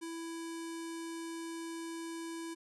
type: tone with low-pass filter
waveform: square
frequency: 331.1 Hz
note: E4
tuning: 8 cents sharp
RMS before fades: -42 dBFS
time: 0.01-2.55 s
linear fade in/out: 20 ms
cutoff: 9200 Hz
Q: 2.3
effects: none